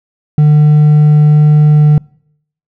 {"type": "tone with hard clipping", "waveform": "triangle", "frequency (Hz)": 150.1, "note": "D3", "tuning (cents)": 38, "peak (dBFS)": -4, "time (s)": [0.38, 1.98], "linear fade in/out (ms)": 2, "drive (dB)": 5, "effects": ["noise-tail reverb RT60 0.7 s tail -26 dB re dry"]}